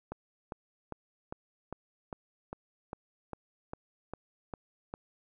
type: click train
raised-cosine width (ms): 1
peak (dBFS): -24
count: 13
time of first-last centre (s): 0.12-4.939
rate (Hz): 2.49
effects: none